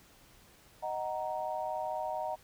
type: chord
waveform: sine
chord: D# minor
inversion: none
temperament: just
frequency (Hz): 622.3 / 746.7 / 933.4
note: D#5 / F#5 / A#5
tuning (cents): 0 / +16 / +2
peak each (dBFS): -37 / -37 / -38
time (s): 0.82-2.36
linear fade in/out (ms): 20
effects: pink hiss -60 dBFS RMS until 2.43 s